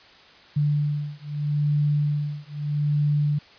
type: beating tone pair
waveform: sine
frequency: 146.83 / 147.62 Hz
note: D3 / D3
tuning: 0 / +9 cents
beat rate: 0.79 Hz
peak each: -24 dBFS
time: 0.56-3.39 s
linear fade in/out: 10 ms
effects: white hiss -50 dBFS RMS until 3.58 s + resampled to 11025 Hz